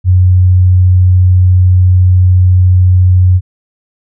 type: tone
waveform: sine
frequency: 91.4 Hz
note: F#2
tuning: 21 cents flat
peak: -3 dBFS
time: 0.04-3.41 s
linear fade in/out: 50 ms
effects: none